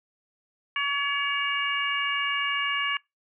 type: harmonic tone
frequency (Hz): 566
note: C#5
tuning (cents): +36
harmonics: 2 / 3 / 4 / 5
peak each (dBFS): -30 / -30 / -30 / -30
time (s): 0.76-2.97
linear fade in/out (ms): 2
effects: noise-tail reverb RT60 0.2 s tail -24 dB re dry